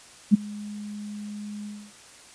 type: tone with ADSR envelope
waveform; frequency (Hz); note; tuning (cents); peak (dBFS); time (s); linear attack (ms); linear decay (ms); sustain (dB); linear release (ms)
sine; 207.7; G#3; 0; -9; 0.31-1.93; 30; 15; -24; 270
effects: white hiss -49 dBFS RMS until 2.34 s + resampled to 22050 Hz